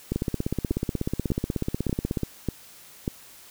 two click trains, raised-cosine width 3 ms, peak -12 / -12 dBFS, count 6 / 35, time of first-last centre 0.12-3.079 / 0.16-2.233 s, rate 1.69 / 16.4 Hz, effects white hiss -49 dBFS RMS until 3.5 s

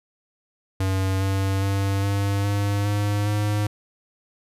square tone with pitch steps, 95.4 / 96.84 / 98.31 / 99.8 / 101.31 / 102.84 / 104.4 Hz, G2 / G2 / G2 / G2 / G#2 / G#2 / G#2, -47 / -21 / +5 / +32 / -42 / -17 / +10 cents, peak -21 dBFS, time 0.8-3.67 s, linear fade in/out 5 ms, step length 410 ms, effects resampled to 32000 Hz

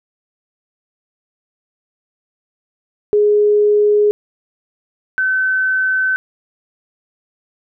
sine tone pair in turn, 416.7 / 1525.8 Hz, G#4 / G6, +6 / -47 cents, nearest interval octave + minor seventh, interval 2247 cents, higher second, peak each -9 / -13 dBFS, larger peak first, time 3.13-4.11 / 5.18-6.16 s, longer neither, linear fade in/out 0 ms, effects none

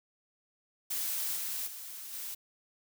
blue noise with level steps, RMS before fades -34 / -36 / -44 / -40 dBFS, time 0.9-2.35 s, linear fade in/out 10 ms, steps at 1.35 / 1.66 / 2.12 s, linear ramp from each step 20 ms, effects none

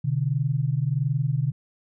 sine tone pair together, 127.3 / 148.74 Hz, C3 / D3, -47 / +22 cents, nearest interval minor third, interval 269 cents, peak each -24 dBFS, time 0.04-1.52 s, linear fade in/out 10 ms, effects none

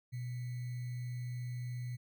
sine tone with sample-and-hold, 123 Hz, B2, 7 cents flat, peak -37 dBFS, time 0.12-1.97 s, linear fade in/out 20 ms, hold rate 2100 Hz, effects none

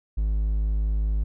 triangle tone, 52.5 Hz, G#1, 19 cents sharp, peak -19 dBFS, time 0.17-1.24 s, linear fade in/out 10 ms, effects none

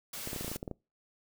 white noise, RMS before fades -41 dBFS, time 0.13-0.57 s, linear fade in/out 5 ms
clicks, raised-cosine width 2 ms, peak -25 dBFS, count 11, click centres 0.274 / 0.331 / 0.362 / 0.41 / 0.446 / 0.48 / 0.516 / 0.56 / 0.629 / 0.678 / 0.713 s
effects noise-tail reverb RT60 0.3 s tail -25 dB re dry

